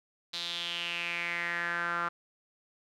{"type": "tone with band-pass filter sweep", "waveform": "sawtooth", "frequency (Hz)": 171.9, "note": "F3", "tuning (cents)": -27, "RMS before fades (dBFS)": -34, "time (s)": [0.33, 2.09], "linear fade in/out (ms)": 10, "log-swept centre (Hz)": [4000, 1300], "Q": 5.2, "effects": []}